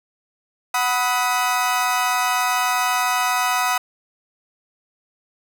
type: chord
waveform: 30% pulse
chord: B major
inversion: second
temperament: equal with one note detuned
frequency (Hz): 740 / 987.8 / 1264.1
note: F#5 / B5 / D#6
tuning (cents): 0 / 0 / +27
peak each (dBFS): -20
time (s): 0.74-3.78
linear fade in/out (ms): 5
effects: none